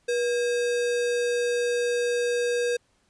sine tone with sample-and-hold, 482.1 Hz, B4, 42 cents flat, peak -22 dBFS, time 0.08-2.77 s, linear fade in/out 10 ms, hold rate 2100 Hz, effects pink hiss -67 dBFS RMS until 3.09 s + resampled to 22050 Hz

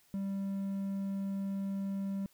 triangle tone, 196 Hz, G3, in tune, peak -31 dBFS, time 0.14-2.26 s, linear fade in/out 0 ms, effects white hiss -67 dBFS RMS until 2.33 s

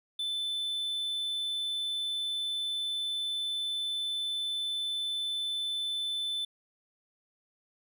triangle tone, 3520 Hz, A7, in tune, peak -29 dBFS, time 0.19-6.45 s, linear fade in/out 5 ms, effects none

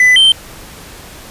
triangle tone pair in turn, 2000 / 3118 Hz, B6 / G7, +21 / -10 cents, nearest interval minor sixth, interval 769 cents, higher second, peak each -3 dBFS, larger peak neither, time 0-0.16 / 0.16-0.32 s, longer neither, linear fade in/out 2 ms, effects pink hiss -34 dBFS RMS until 1.3 s + resampled to 32000 Hz

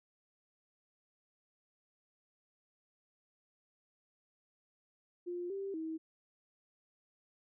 sine tone with pitch steps, 352.3 / 392.4 / 320.3 Hz, F4 / G4 / E4, +15 / +2 / -50 cents, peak -37 dBFS, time 5.26-5.98 s, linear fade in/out 20 ms, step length 240 ms, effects none

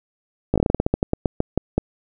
slowing click train, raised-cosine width 2 ms, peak -4 dBFS, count 17, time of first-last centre 0.54-1.78 s, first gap 17 ms, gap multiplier 1.18, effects none

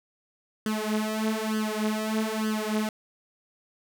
sawtooth tone with flanger, 216.7 Hz, A3, 26 cents flat, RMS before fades -28 dBFS, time 0.66-2.89 s, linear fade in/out 2 ms, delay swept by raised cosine 0.63 to 6.23 ms, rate 1.1 Hz, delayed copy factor +1, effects none

